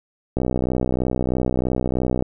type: click train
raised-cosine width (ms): 2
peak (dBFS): -8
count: 118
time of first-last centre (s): 0.37-2.224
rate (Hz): 63.1
effects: none